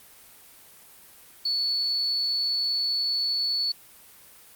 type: tone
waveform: sine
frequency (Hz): 4435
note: C#8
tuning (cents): 0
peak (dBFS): -23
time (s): 1.45-3.72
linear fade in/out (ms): 5
effects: white hiss -51 dBFS RMS until 4.55 s + Opus 32 kbps

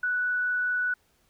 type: tone with frequency modulation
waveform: sine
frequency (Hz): 1480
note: F#6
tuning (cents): 0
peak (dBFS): -24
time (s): 0.03-0.94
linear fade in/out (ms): 5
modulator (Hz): 24.9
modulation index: 0.33
effects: pink hiss -67 dBFS RMS until 1.29 s

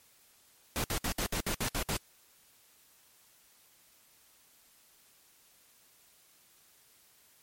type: noise bursts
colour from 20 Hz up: pink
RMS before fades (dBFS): -32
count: 9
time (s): 0.76-1.967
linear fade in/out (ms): 0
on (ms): 79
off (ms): 62
effects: white hiss -63 dBFS RMS until 7.42 s + MP3 64 kbps

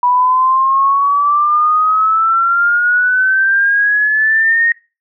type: exponential sweep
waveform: sine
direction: up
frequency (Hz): 978 to 1864.7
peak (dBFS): -9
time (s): 0.03-4.72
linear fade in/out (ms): 2
effects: noise-tail reverb RT60 0.3 s tail -21 dB re dry

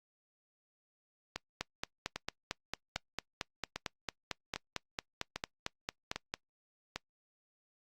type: two click trains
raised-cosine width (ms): 0.2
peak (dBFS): -19 / -17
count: 8 / 22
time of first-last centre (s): 1.36-6.96 / 1.61-6.34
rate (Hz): 1.25 / 4.44
effects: noise-tail reverb RT60 0.1 s tail -25 dB re dry + Opus 48 kbps

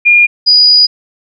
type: tone pair in turn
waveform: sine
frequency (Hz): 2418 / 4915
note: D7 / D#8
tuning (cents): +50 / -22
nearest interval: octave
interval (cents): 1228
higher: second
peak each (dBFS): -3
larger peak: neither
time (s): 0.05-0.27 / 0.46-0.87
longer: second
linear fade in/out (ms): 20
effects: none

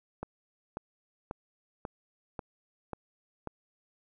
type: click train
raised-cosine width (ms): 1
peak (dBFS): -22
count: 7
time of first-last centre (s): 0.23-3.473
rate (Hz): 1.85
effects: none

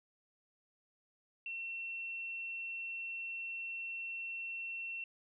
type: tone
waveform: sine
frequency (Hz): 2710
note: E7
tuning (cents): +47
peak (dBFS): -39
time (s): 1.46-5.04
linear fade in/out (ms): 2
effects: none

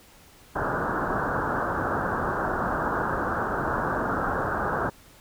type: low-pass noise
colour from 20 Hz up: white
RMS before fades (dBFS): -27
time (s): 0.55-4.9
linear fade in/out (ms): 10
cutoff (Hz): 1600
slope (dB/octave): 96
effects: pink hiss -53 dBFS RMS until 5.2 s

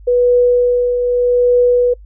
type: tone with tremolo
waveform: sine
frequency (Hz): 490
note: B4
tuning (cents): -14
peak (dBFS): -7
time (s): 0.07-1.94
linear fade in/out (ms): 10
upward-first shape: triangle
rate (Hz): 0.82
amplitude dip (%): 50
effects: noise-tail reverb RT60 0.1 s tail -26 dB re dry + added 50 Hz sine -35 dBFS peak until 2.05 s

